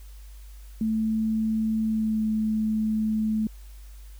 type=tone with pitch glide; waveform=sine; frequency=220 to 217.3 Hz; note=A3 to A3; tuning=0 to -21 cents; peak=-22 dBFS; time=0.81-3.47 s; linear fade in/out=2 ms; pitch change=-21 cents; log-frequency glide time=1.85-2.25 s; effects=added 50 Hz sine -41 dBFS peak until 4.19 s + white hiss -57 dBFS RMS until 4.19 s